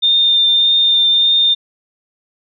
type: tone with vibrato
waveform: sine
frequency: 3618 Hz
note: A7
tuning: 48 cents sharp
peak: -9 dBFS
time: 0.02-1.55 s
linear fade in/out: 20 ms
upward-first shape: triangle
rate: 1.7 Hz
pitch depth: 13 cents each way
effects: none